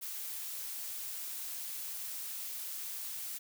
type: noise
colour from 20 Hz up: blue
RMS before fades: -41 dBFS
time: 0.01-3.39 s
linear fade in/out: 20 ms
effects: none